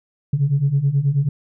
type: beating tone pair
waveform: sine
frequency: 134.7 / 144 Hz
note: C#3 / D3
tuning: -49 / -34 cents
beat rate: 9.3 Hz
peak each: -19 / -16 dBFS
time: 0.33-1.29 s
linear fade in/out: 5 ms
effects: tanh soft clip ceiling -9 dBFS